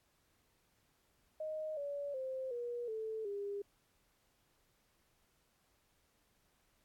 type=tone with pitch steps; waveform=sine; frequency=622.3 / 570.7 / 523.3 / 479.9 / 440 / 403.5 Hz; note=D#5 / D5 / C5 / B4 / A4 / G#4; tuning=0 / -50 / 0 / -50 / 0 / -50 cents; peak=-38 dBFS; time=1.4-3.62 s; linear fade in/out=5 ms; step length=370 ms; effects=pink hiss -75 dBFS RMS until 6.84 s + AAC 64 kbps